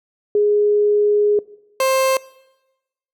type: tone pair in turn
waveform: sine / 30% pulse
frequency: 415.3 / 528 Hz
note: G#4 / C5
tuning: 0 / +16 cents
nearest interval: major third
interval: 416 cents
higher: second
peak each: -12 dBFS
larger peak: neither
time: 0.35-1.39 / 1.8-2.17 s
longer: first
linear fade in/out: 2 ms
effects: noise-tail reverb RT60 1.0 s tail -21 dB re dry